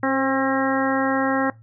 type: harmonic tone with a mistuned harmonic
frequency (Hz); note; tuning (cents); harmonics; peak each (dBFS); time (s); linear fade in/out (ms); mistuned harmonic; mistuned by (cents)
268.4; C4; +44; 1 / 2 / 3 / 4 / 5 / 6 / 7; -22 / -25 / -27 / -28 / -29 / -30 / -30; 0.03-1.5; 2; 2; -18
effects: noise-tail reverb RT60 0.2 s tail -21 dB re dry + added 112 Hz sine -45 dBFS peak until 1.62 s